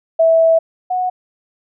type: tone pair in turn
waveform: sine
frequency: 654 / 734.1 Hz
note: E5 / F#5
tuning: -14 / -14 cents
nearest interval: major second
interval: 200 cents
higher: second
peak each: -8 / -15 dBFS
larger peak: first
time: 0.19-0.59 / 0.9-1.1 s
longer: first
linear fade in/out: 10 ms
effects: none